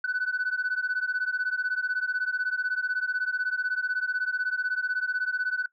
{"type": "beating tone pair", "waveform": "sine", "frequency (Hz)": [1488, 1504], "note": ["F#6", "F#6"], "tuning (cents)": [9, 28], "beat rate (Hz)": 16, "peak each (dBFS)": -27, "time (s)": [0.04, 5.66], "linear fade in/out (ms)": 5, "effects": ["noise-tail reverb RT60 0.1 s tail -20 dB re dry", "tanh soft clip ceiling -21 dBFS"]}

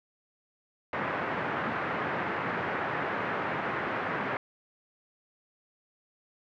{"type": "band-pass noise", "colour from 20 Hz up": "white", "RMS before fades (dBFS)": -32, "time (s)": [0.93, 4.37], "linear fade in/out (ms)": 2, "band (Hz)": [110, 1800], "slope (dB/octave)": 24, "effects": []}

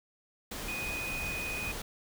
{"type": "tone in noise", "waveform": "sine", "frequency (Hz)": 2489, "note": "D#7", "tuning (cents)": 0, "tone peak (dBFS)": -35, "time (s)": [0.68, 1.72], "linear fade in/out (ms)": 5, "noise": "pink", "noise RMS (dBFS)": -39, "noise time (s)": [0.51, 1.82], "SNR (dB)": 1, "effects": []}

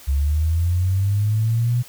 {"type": "linear sweep", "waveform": "sine", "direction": "up", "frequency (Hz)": [67.1, 123.47], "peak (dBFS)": -16, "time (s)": [0.07, 1.83], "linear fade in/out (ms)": 20, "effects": ["white hiss -44 dBFS RMS until 1.88 s"]}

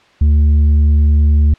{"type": "tone with tanh clipping", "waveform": "triangle", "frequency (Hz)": 74.2, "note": "D2", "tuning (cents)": 18, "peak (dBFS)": -8, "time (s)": [0.21, 1.54], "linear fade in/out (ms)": 5, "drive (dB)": 9, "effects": ["white hiss -48 dBFS RMS until 1.58 s", "low-pass 3000 Hz 12 dB/octave"]}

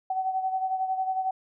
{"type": "beating tone pair", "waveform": "sine", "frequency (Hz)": [755, 766], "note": ["F#5", "G5"], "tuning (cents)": [35, -40], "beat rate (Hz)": 11, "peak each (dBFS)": [-26, -33], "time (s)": [0.1, 1.31], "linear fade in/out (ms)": 5, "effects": []}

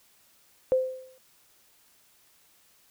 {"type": "tone with exponential decay", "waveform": "sine", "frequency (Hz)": 517, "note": "C5", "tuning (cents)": -21, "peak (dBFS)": -17, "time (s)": [0.72, 1.18], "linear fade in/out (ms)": 0, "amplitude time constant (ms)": 100, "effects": ["white hiss -62 dBFS RMS until 2.9 s"]}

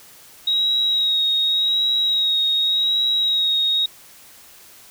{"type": "tone with vibrato", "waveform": "sine", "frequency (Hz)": 3800, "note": "A#7", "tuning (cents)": 33, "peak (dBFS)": -16, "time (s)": [0.47, 3.86], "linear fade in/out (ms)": 5, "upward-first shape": "sine", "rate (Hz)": 0.87, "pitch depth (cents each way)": 26, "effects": ["white hiss -46 dBFS RMS until 4.9 s"]}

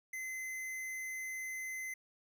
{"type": "tone", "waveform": "square", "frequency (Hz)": 2051, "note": "C7", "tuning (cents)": -35, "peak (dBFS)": -40, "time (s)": [0.13, 1.94], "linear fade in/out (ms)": 5, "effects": []}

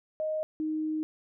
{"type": "tone pair in turn", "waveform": "sine", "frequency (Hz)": [622.3, 311.1], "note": ["D#5", "D#4"], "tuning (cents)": [0, 0], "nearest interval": "octave", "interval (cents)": 1200, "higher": "first", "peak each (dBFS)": -28, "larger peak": "neither", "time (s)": [[0.2, 0.43], [0.6, 1.03]], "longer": "second", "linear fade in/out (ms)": 0, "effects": []}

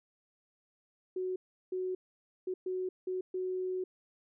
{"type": "tone bursts at uneven times", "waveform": "sine", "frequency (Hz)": 370, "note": "F#4", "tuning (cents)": 0, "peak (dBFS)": -32, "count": 6, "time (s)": [[1.16, 1.36], [1.72, 1.95], [2.47, 2.54], [2.66, 2.89], [3.07, 3.21], [3.34, 3.84]], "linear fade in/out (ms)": 5, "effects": []}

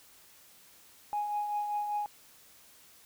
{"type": "tone with tremolo", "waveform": "sine", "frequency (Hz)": 830.6, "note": "G#5", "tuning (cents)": 0, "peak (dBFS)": -27, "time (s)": [1.13, 2.06], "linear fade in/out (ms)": 0, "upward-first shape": "triangle", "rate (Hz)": 5.1, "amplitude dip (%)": 50, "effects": ["tanh soft clip ceiling -25 dBFS", "white hiss -58 dBFS RMS until 3.05 s"]}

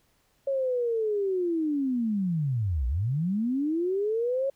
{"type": "linear two-way sweep", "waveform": "sine", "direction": "down then up", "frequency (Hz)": [554, 56.8, 554], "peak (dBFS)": -24, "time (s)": [0.47, 4.5], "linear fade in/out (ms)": 5, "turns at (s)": 2.87, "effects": ["pink hiss -68 dBFS RMS until 4.55 s"]}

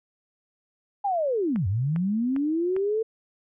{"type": "linear two-way sweep", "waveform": "sine", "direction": "down then up", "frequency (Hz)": [830, 88.2, 451.6], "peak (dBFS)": -22, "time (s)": [1.04, 3.03], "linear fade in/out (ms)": 10, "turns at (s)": 1.67}
{"type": "click train", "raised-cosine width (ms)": 0.5, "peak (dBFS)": -24, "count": 4, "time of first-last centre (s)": [1.56, 2.765], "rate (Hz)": 2.49}
{"effects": []}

